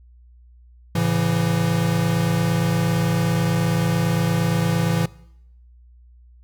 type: chord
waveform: square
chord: A major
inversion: none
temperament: equal with one note detuned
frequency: 110 / 138.59 / 167.4 Hz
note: A2 / C#3 / E3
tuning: 0 / 0 / +27 cents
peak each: -24 / -26 / -21 dBFS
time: 0.95-5.06 s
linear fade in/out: 5 ms
effects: noise-tail reverb RT60 0.8 s tail -22 dB re dry + added 60 Hz sine -46 dBFS peak until 6.43 s